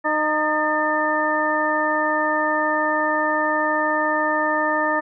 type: harmonic tone with a mistuned harmonic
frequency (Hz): 306.5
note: D#4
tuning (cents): -26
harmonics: 1 / 2 / 3 / 4 / 6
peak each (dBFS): -27 / -24 / -24 / -25 / -23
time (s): 0.04-5.01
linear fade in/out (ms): 20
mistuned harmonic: 6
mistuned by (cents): -44
effects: none